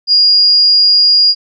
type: tone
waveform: sine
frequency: 4851 Hz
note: D#8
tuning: 45 cents flat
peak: -5 dBFS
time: 0.07-1.35 s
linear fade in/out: 50 ms
effects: none